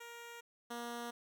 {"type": "tone pair in turn", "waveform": "10% pulse", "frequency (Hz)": [470, 237.4], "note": ["A#4", "A#3"], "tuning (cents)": [14, 32], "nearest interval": "octave", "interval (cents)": 1182, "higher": "first", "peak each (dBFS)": [-40, -33], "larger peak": "second", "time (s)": [[0, 0.41], [0.7, 1.11]], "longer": "neither", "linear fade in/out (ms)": 10, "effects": []}